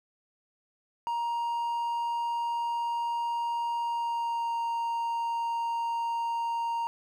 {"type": "tone with pitch glide", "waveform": "triangle", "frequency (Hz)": [939, 930.4], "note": ["A#5", "A#5"], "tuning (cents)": [12, -4], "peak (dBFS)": -26, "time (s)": [1.07, 6.87], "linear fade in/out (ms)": 0, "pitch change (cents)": -16, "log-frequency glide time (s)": [3.81, 4.56], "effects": []}